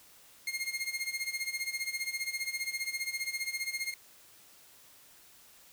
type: tone with tremolo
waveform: sawtooth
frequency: 2134 Hz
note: C7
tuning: 34 cents sharp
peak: -27 dBFS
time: 0.47-3.94 s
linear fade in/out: 2 ms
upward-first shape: sine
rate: 15 Hz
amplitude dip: 80%
effects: white hiss -58 dBFS RMS until 5.72 s